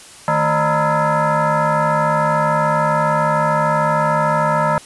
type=tone with frequency modulation; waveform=sine; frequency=157.1 Hz; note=D#3; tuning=17 cents sharp; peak=-13 dBFS; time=0.28-4.78 s; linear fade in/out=0 ms; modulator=381 Hz; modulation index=3.4; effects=white hiss -40 dBFS RMS until 4.85 s + resampled to 24000 Hz